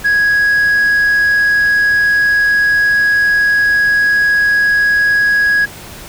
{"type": "tone", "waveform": "sine", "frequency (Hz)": 1661.2, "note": "G#6", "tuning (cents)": 0, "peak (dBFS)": -6, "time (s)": [0.04, 5.66], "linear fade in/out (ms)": 20, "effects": ["tanh soft clip ceiling -8 dBFS", "pink hiss -32 dBFS RMS until 6.08 s"]}